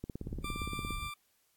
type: click train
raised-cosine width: 3 ms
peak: -26 dBFS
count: 16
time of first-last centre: 0.04-0.907 s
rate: 17.3 Hz
type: low-pass noise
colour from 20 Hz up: pink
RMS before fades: -42 dBFS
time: 0.2-1.11 s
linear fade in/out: 50 ms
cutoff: 110 Hz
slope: 12 dB/octave
type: tone with tremolo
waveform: 20% pulse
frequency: 1181 Hz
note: D6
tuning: 9 cents sharp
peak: -33 dBFS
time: 0.44-1.14 s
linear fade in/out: 5 ms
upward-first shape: sine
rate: 6.9 Hz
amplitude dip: 30%
effects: white hiss -73 dBFS RMS until 1.56 s + AAC 64 kbps